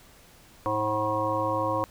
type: harmonic tone with a mistuned harmonic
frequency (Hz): 106.8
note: G#2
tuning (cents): +49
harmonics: 1 / 3 / 5 / 7 / 9 / 10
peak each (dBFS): -35 / -33 / -29 / -35 / -30 / -30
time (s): 0.66-1.84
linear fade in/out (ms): 0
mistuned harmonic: 10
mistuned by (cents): +26
effects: pink hiss -54 dBFS RMS until 1.9 s